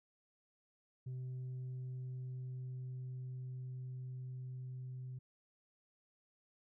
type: tone with level ramp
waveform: sine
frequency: 127.9 Hz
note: C3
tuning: 39 cents flat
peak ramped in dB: -38 to -42 dBFS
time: 1.06-5.19 s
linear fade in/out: 10 ms
effects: tanh soft clip ceiling -40 dBFS